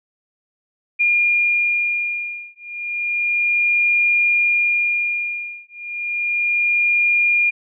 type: beating tone pair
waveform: sine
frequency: 2415 / 2415.32 Hz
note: D7 / D7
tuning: +48 / +48 cents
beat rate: 0.32 Hz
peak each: -19 dBFS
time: 0.99-7.51 s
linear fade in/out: 20 ms
effects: none